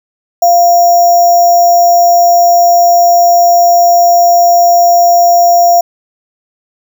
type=tone with sample-and-hold; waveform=sine; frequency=695 Hz; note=F5; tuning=9 cents flat; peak=-3 dBFS; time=0.42-5.81 s; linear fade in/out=5 ms; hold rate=6300 Hz; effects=none